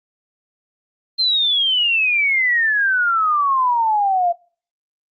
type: exponential sweep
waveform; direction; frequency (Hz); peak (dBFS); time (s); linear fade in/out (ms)
sine; down; 4186 to 681; -14; 1.18-4.33; 20
effects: noise-tail reverb RT60 0.4 s tail -22 dB re dry + Opus 32 kbps